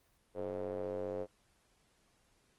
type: tone with band-pass filter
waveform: square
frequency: 47.5 Hz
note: F#1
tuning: 46 cents sharp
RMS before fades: -39 dBFS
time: 0.34-1.27 s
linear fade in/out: 50 ms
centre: 490 Hz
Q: 5.7
effects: pink hiss -72 dBFS RMS until 2.58 s + Opus 24 kbps